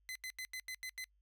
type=tone bursts; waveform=sawtooth; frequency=2035 Hz; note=C7; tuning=49 cents flat; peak=-38 dBFS; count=7; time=0.09-1.042 s; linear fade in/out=0 ms; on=64 ms; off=84 ms; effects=noise-tail reverb RT60 0.1 s tail -26 dB re dry + added 50 Hz sine -70 dBFS peak until 1.21 s